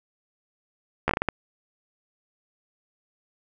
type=slowing click train; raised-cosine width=0.5 ms; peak=-7 dBFS; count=7; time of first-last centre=1.08-1.287 s; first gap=13 ms; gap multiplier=1.39; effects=none